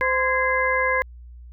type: harmonic tone with a mistuned harmonic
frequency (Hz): 517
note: C5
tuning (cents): -21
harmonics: 1 / 2 / 3 / 4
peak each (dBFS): -24 / -24 / -24 / -24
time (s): 0.01-1.02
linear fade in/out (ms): 0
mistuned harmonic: 3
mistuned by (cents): +110
effects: added 60 Hz sine -39 dBFS peak until 1.52 s